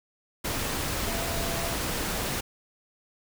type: tone in noise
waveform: sine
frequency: 674 Hz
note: E5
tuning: 38 cents sharp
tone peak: -36 dBFS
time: 1.07-1.74 s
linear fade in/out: 10 ms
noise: pink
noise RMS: -30 dBFS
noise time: 0.44-2.41 s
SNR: -9 dB
effects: none